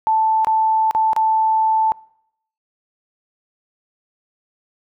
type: tone with dropouts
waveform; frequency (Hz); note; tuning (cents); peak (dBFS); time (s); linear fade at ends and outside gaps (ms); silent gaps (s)
sine; 880; A5; 0; -13; 0.07-1.92; 0; 0.447-0.47 / 0.91-0.949 / 1.132-1.164
effects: noise-tail reverb RT60 0.7 s tail -24 dB re dry